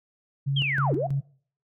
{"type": "tone with tremolo", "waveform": "sine", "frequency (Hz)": 138.59, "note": "C#3", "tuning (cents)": 0, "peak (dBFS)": -22, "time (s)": [0.46, 1.21], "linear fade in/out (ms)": 20, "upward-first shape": "square", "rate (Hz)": 3.1, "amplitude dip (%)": 60}
{"type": "linear two-way sweep", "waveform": "sine", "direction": "down then up", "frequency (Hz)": [3322, 269.3, 752], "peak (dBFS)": -24, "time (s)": [0.56, 1.07], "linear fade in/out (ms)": 10, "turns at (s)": 0.94}
{"effects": ["noise-tail reverb RT60 0.5 s tail -22 dB re dry"]}